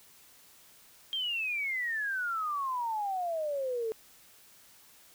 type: exponential sweep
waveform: sine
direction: down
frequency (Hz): 3216 to 434.1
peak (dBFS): -30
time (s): 1.13-3.92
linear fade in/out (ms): 0
effects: white hiss -58 dBFS RMS until 5.14 s